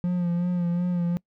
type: tone with vibrato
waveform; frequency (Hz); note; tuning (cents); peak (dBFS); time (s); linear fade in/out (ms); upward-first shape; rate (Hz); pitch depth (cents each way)
triangle; 175.5; F3; +9; -20; 0.04-1.17; 0; sine; 2.7; 35
effects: noise-tail reverb RT60 0.1 s tail -24 dB re dry